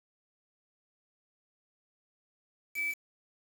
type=tone with quantisation; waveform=sine; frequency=2305 Hz; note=D7; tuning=33 cents flat; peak=-30 dBFS; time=2.74-2.95 s; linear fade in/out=50 ms; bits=7; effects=none